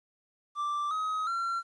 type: tone with pitch steps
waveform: triangle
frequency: 1174.7 / 1266.3 / 1365.1 Hz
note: D6 / D#6 / F6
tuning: 0 / +30 / -40 cents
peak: -27 dBFS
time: 0.55-1.63 s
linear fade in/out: 50 ms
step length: 360 ms
effects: resampled to 22050 Hz + 11-bit